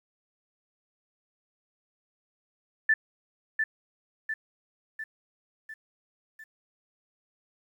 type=tone with echo; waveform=sine; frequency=1760 Hz; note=A6; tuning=in tune; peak=-18 dBFS; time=2.89-2.94 s; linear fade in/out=5 ms; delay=700 ms; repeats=5; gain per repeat=-5 dB; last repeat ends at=6.44 s; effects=10-bit